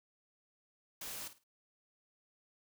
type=noise with echo; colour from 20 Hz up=white; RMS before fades=-44 dBFS; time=1.01-1.28 s; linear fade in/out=5 ms; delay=53 ms; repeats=3; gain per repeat=-12 dB; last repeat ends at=1.439 s; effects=none